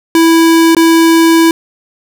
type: tone with dropouts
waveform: square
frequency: 329.1 Hz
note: E4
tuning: 3 cents flat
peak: -5 dBFS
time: 0.15-1.51 s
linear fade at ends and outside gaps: 1 ms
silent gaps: 0.749-0.767 s
effects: none